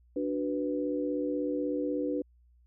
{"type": "chord", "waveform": "sine", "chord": "B minor", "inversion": "first", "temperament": "equal", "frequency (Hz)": [293.7, 370, 493.9], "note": ["D4", "F#4", "B4"], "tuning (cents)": [0, 0, 0], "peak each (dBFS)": [-31, -36, -33], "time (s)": [0.16, 2.22], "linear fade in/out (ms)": 5, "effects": ["added 60 Hz sine -59 dBFS peak until 2.66 s"]}